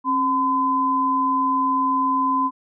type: tone pair together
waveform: sine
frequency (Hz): 269.2 / 1017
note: C4 / C6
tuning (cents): +49 / -50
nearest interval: octave + major seventh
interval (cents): 2301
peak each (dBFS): -24 / -18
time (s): 0.04-2.51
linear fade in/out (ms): 50
effects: none